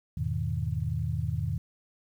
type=chord; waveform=sine; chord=E major seventh; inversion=none; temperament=equal; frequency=82.41 / 103.83 / 123.47 / 155.56 Hz; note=E2 / G#2 / B2 / D#3; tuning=0 / 0 / 0 / 0 cents; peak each=-33 dBFS; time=0.17-1.58 s; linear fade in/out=5 ms; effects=10-bit